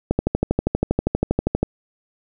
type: click train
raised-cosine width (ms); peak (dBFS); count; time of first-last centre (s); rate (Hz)
2; -4; 20; 0.11-1.63; 12.5
effects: none